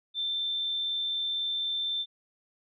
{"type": "tone", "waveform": "sine", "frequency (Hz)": 3558, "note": "A7", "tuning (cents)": 19, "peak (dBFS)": -28, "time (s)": [0.14, 2.06], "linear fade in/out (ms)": 50, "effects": []}